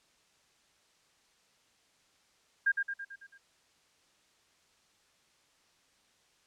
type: tone with echo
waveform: sine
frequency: 1609 Hz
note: G6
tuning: 45 cents sharp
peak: -23 dBFS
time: 2.66-2.72 s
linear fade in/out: 10 ms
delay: 110 ms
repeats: 6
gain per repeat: -5 dB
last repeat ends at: 3.38 s
effects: white hiss -68 dBFS RMS until 6.46 s + low-pass 7000 Hz 12 dB/octave